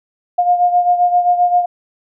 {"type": "beating tone pair", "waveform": "sine", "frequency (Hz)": [709, 716.6], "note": ["F5", "F5"], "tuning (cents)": [26, 44], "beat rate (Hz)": 7.6, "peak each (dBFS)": [-11, -17], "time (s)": [0.38, 1.66], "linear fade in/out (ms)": 10, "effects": []}